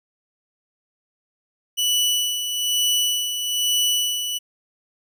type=tone with tremolo; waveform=sawtooth; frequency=2960 Hz; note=F#7; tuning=in tune; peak=-14 dBFS; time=1.77-4.39 s; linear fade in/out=20 ms; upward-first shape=sine; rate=1.1 Hz; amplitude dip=55%; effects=none